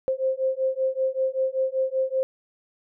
sine beating tone pair, 523.3 / 528.5 Hz, C5 / C5, 0 / +17 cents, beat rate 5.2 Hz, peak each -25 dBFS, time 0.08-2.23 s, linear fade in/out 0 ms, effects none

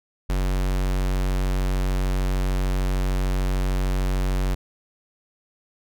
square tone, 46.67 Hz, F#1, 16 cents sharp, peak -21 dBFS, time 0.29-4.55 s, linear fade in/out 10 ms, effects none

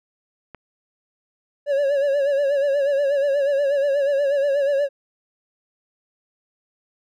click, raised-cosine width 0.5 ms, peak -23 dBFS, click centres 0.547 s
triangle tone with vibrato, 562 Hz, C#5, 24 cents sharp, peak -15 dBFS, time 1.66-4.89 s, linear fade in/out 50 ms, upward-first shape sine, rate 8.3 Hz, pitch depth 66 cents each way
effects none

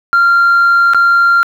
sine tone with dropouts, 1386 Hz, F6, 14 cents flat, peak -4 dBFS, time 0.13-1.43 s, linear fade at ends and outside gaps 0 ms, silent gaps 0.935-0.946 s, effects tanh soft clip ceiling -4 dBFS + 7-bit

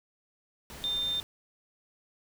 sine tone in noise, 3600 Hz, A7, 39 cents sharp, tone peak -28 dBFS, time 0.84-1.2 s, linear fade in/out 0 ms, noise pink, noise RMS -45 dBFS, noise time 0.7-1.23 s, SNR +14 dB, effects none

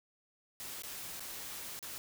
white noise with dropouts, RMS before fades -44 dBFS, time 0.6-1.98 s, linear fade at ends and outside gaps 0 ms, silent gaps 0.821-0.835 / 1.196-1.205 / 1.791-1.827 s, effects none

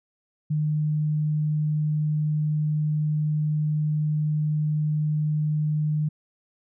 sine tone, 152 Hz, D#3, 40 cents flat, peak -21 dBFS, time 0.5-6.09 s, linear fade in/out 10 ms, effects none

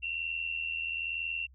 sine tone pair together, 2712 / 2793 Hz, E7 / F7, +49 / -1 cents, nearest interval minor second, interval 50 cents, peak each -33 / -38 dBFS, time 0.02-1.47 s, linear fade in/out 20 ms, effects added 65 Hz sine -54 dBFS peak until 1.54 s

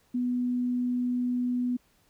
sine tone, 246.9 Hz, B3, in tune, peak -25 dBFS, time 0.14-1.77 s, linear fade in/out 10 ms, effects pink hiss -66 dBFS RMS until 2.09 s

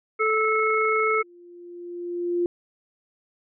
harmonic tone, 436.4 Hz, A4, 14 cents flat, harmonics 1 / 3 / 5, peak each -23 / -23 / -25 dBFS, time 0.19-1.23 s, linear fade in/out 20 ms
sine tone with exponential growth, 349.2 Hz, F4, in tune, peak -19 dBFS, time 0.85-2.46 s, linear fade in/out 1 ms, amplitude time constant 350 ms
effects none

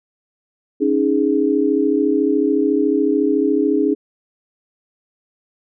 sine chord, C# suspended second, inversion none, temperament equal, 277.2 / 311.1 / 415.3 Hz, C#4 / D#4 / G#4, 0 / 0 / 0 cents, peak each -18 dBFS, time 0.8-3.95 s, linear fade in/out 20 ms, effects none

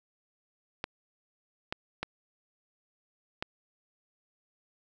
clicks, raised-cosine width 0.3 ms, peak -16 dBFS, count 4, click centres 0.841 / 1.725 / 2.03 / 3.425 s, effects none

